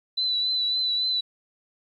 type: tone with vibrato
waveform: sine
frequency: 3990 Hz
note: B7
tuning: 17 cents sharp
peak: -22 dBFS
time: 0.17-1.21 s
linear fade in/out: 10 ms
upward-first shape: triangle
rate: 3.6 Hz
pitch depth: 36 cents each way
effects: 10-bit